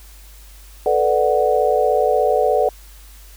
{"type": "chord", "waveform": "sine", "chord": "B minor seventh", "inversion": "third", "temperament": "equal with one note detuned", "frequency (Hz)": [437.2, 493.9, 587.3, 740], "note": ["A4", "B4", "D5", "F#5"], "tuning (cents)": [-11, 0, 0, 0], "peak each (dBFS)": -19, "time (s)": [0.86, 2.69], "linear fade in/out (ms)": 2, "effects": ["added 50 Hz sine -40 dBFS peak until 3.36 s", "white hiss -47 dBFS RMS until 3.36 s"]}